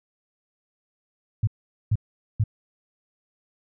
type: tone bursts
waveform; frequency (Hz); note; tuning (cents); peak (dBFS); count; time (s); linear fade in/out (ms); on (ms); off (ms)
sine; 107.1; A2; -46; -17; 3; 1.43-2.439; 5; 43; 440
effects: none